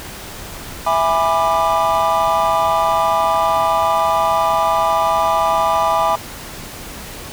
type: chord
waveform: triangle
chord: E dominant seventh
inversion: none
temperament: just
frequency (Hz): 659.3 / 824.1 / 988.9 / 1186.7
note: E5 / G#5 / B5 / D6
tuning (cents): 0 / -14 / +2 / +18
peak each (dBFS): -17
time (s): 0.86-6.16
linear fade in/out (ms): 10
effects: pink hiss -32 dBFS RMS until 7.32 s